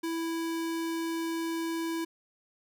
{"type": "tone", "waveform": "square", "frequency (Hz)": 329.9, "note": "E4", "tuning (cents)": 1, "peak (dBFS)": -31, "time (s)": [0.03, 2.05], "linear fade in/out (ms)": 10, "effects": []}